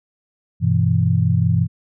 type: chord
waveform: sine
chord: E minor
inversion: first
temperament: equal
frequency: 98 / 123.47 / 164.81 Hz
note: G2 / B2 / E3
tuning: 0 / 0 / 0 cents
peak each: -18 dBFS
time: 0.6-1.68 s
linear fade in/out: 50 ms
effects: none